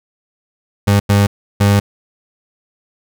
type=tone bursts at uneven times; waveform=30% pulse; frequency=101.2 Hz; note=G#2; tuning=44 cents flat; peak=-6 dBFS; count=3; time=0.87-1 / 1.09-1.27 / 1.6-1.8 s; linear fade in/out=10 ms; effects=none